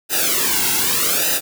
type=noise with flanger; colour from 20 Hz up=white; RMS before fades=-18 dBFS; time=0.09-1.41 s; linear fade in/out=50 ms; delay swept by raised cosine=0.9 to 1.69 ms; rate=0.83 Hz; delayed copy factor=-0.9; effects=none

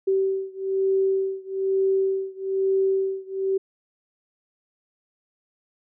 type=beating tone pair; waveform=sine; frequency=384.9 / 386 Hz; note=G4 / G4; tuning=-32 / -27 cents; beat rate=1.1 Hz; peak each=-23 / -24 dBFS; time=0.07-3.58 s; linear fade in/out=10 ms; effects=none

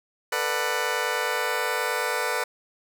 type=chord; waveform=15% pulse; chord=B minor seventh; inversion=third; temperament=just; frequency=444.5 / 493.9 / 592.7 / 740.8 Hz; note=A4 / B4 / D5 / F#5; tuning=+18 / 0 / +16 / +2 cents; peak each=-24 / -22 / -25 / -27 dBFS; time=0.32-2.44 s; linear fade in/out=5 ms; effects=none

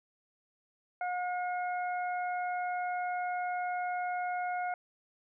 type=harmonic tone; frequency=720 Hz; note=F#5; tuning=47 cents flat; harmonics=1 / 2 / 3; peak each=-32 / -40 / -44 dBFS; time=1.01-4.74 s; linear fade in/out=2 ms; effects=none

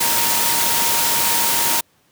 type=tone in noise; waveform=sine; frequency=932.3 Hz; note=A#5; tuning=in tune; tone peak=-25 dBFS; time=0-1.81 s; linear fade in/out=10 ms; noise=white; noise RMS=-18 dBFS; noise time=0-1.81 s; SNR=-10 dB; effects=pink hiss -59 dBFS RMS until 2.11 s + high-pass 100 Hz 12 dB/octave

